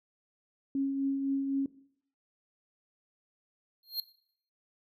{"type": "tone with tremolo", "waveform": "sine", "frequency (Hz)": 273.7, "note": "C#4", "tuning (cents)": -22, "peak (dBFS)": -26, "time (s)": [0.75, 1.66], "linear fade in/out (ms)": 2, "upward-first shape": "triangle", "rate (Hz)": 3.9, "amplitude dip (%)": 45}
{"type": "tone with exponential growth", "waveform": "square", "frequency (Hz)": 4221, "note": "C8", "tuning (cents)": 14, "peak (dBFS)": -27, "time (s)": [3.83, 4], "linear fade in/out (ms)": 2, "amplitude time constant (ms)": 35}
{"effects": ["noise-tail reverb RT60 0.6 s tail -17 dB re dry"]}